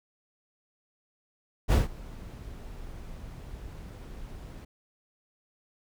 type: noise with ADSR envelope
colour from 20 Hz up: brown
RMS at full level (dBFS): -18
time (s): 1.68-4.65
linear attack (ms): 44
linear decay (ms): 150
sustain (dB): -24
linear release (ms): 7
effects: none